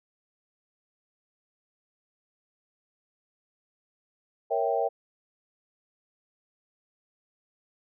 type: chord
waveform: sine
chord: A# diminished seventh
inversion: none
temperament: equal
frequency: 466.2 / 554.4 / 659.3 / 784 Hz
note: A#4 / C#5 / E5 / G5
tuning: 0 / 0 / 0 / 0 cents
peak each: -29 / -30 / -29 / -29 dBFS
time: 4.5-4.89 s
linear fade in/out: 20 ms
effects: none